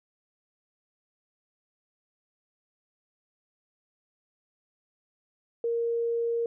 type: tone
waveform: sine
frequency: 466.2 Hz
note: A#4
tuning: in tune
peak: -25 dBFS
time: 5.64-6.46 s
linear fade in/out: 2 ms
effects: none